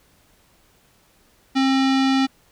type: tone with low-pass filter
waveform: square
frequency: 267.1 Hz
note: C4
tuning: 36 cents sharp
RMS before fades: -18 dBFS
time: 1.55-2.27 s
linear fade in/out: 20 ms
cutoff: 4300 Hz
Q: 1.7
effects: pink hiss -58 dBFS RMS until 2.51 s